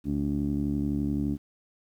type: tone with low-pass filter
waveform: 15% pulse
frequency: 71.8 Hz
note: D2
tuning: 39 cents flat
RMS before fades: -28 dBFS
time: 0.04-1.38 s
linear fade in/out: 50 ms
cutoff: 280 Hz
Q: 3.6
effects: 10-bit